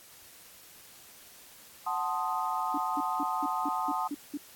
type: chord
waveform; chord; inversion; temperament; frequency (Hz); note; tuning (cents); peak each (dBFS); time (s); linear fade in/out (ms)
sine; F# diminished seventh; none; equal; 740 / 880 / 1046.5 / 1244.5; F#5 / A5 / C6 / Eb6; 0 / 0 / 0 / 0; -35 / -33 / -35 / -34; 1.86-4.08; 10
type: tone bursts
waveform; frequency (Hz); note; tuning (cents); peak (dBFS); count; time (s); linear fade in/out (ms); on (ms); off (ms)
sine; 290.2; D4; -21; -31; 8; 2.74-4.374; 5; 38; 190
effects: white hiss -53 dBFS RMS until 4.55 s + AAC 64 kbps